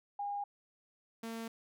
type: tone pair in turn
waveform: sine / sawtooth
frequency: 812 / 227.3 Hz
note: G#5 / A#3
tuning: -39 / -43 cents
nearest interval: octave + minor seventh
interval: 2204 cents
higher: first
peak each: -35 / -36 dBFS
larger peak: first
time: 0.19-0.44 / 1.23-1.48 s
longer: neither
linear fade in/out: 5 ms
effects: none